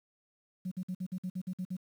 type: tone bursts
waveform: sine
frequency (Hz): 183.5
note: F#3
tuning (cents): -14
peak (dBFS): -32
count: 10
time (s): 0.65-1.768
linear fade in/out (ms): 10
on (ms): 65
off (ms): 52
effects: tanh soft clip ceiling -29 dBFS + 10-bit